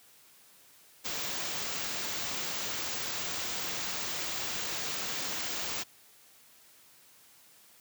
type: band-stop noise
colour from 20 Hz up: white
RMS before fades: -35 dBFS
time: 1.04-5.84 s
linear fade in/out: 20 ms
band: 7600 to 16000 Hz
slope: 96 dB/octave
effects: white hiss -59 dBFS RMS until 7.8 s + high-pass 80 Hz 12 dB/octave